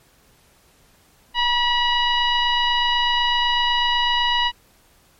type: tone with frequency modulation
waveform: sine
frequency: 1936 Hz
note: B6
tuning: 35 cents flat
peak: -16 dBFS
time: 1.34-4.52 s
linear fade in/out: 50 ms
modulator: 975 Hz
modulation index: 1.7
effects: pink hiss -56 dBFS RMS until 5.19 s + MP3 64 kbps